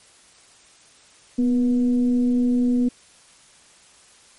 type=tone with frequency modulation; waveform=sine; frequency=246.9 Hz; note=B3; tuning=in tune; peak=-16 dBFS; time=1.38-2.89 s; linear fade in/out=10 ms; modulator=235 Hz; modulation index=0.33; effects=white hiss -52 dBFS RMS until 4.38 s + MP3 48 kbps